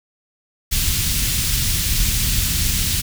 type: band-stop noise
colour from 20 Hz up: pink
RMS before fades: -19 dBFS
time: 0.71-3.02 s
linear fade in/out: 20 ms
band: 130 to 3200 Hz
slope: 12 dB/octave
effects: none